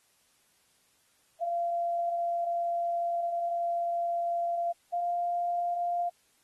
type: tone pair in turn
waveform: sine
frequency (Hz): 688 / 698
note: F5 / F5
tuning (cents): -26 / -1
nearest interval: unison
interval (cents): 25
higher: second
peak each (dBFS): -27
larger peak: neither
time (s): 1.4-4.73 / 4.92-6.1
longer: first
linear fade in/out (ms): 20
effects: white hiss -68 dBFS RMS until 6.43 s + AAC 32 kbps